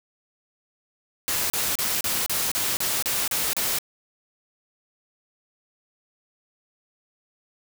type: noise bursts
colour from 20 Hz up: white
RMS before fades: -25 dBFS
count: 10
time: 1.28-3.786 s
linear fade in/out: 0 ms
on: 220 ms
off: 34 ms
effects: none